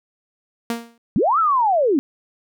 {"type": "tone with exponential decay", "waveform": "sawtooth", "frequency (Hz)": 233.1, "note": "A#3", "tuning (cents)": 0, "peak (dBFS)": -15, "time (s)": [0.7, 0.98], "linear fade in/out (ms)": 2, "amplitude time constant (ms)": 59}
{"type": "linear two-way sweep", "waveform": "sine", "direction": "up then down", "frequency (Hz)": [151.8, 1360, 249.7], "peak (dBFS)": -14, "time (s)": [1.16, 1.99], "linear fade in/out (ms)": 0, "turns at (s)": 1.39}
{"effects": []}